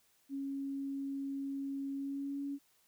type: tone with pitch glide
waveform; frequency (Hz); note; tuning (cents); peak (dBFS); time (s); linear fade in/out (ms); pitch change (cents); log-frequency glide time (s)
sine; 275.3 to 280.9; C#4 to C#4; -12 to +23; -36; 0.29-2.59; 50; +35; 1.93-2.43
effects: white hiss -71 dBFS RMS until 2.87 s